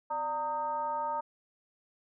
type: tone with frequency modulation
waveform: sine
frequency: 918 Hz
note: A#5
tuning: 27 cents flat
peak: -30 dBFS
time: 0.1-1.21 s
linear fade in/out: 10 ms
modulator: 330 Hz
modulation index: 0.74
effects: none